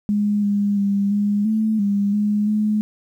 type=tone with pitch steps; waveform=sine; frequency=206.8 / 203.2 / 199.9 / 205 / 218.3 / 201.5 / 208.2 / 212.4 Hz; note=G#3 / G#3 / G3 / G#3 / A3 / G3 / G#3 / G#3; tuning=-7 / -38 / +34 / -22 / -13 / +48 / +5 / +39 cents; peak=-16 dBFS; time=0.09-2.81 s; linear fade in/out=0 ms; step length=340 ms; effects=9-bit